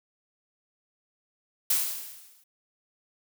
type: noise with exponential decay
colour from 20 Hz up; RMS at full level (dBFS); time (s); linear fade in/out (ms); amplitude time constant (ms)
blue; -22; 1.7-2.44; 5; 160
effects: none